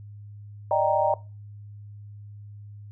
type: chord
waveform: sine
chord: Eb major seventh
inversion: third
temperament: equal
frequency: 587.3 / 622.3 / 784 / 932.3 Hz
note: D5 / Eb5 / G5 / Bb5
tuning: 0 / 0 / 0 / 0 cents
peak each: -25 dBFS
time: 0.71-1.14 s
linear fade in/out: 2 ms
effects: noise-tail reverb RT60 0.3 s tail -20 dB re dry + added 103 Hz sine -40 dBFS peak until 2.91 s